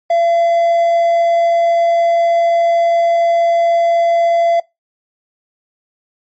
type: tone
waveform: triangle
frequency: 679 Hz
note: F5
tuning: 49 cents flat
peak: -8 dBFS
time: 0.1-4.6 s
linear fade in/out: 5 ms
effects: noise-tail reverb RT60 0.2 s tail -22 dB re dry + MP3 32 kbps